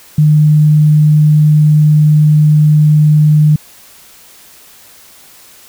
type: tone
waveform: sine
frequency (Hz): 151.6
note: D#3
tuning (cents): -45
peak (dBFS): -4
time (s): 0.18-3.56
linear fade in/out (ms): 5
effects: white hiss -40 dBFS RMS until 5.68 s